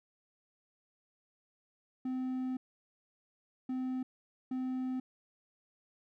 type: tone bursts at uneven times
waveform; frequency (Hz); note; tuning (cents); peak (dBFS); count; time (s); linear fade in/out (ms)
triangle; 257.1; C4; -30; -31; 3; 2.05-2.57 / 3.69-4.03 / 4.51-5; 5
effects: none